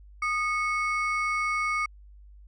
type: ring-modulated tone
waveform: triangle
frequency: 1717 Hz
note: A6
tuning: 43 cents flat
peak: -20 dBFS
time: 0.22-1.86 s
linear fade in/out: 5 ms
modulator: 485 Hz
effects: added 50 Hz sine -47 dBFS peak until 2.47 s + resampled to 22050 Hz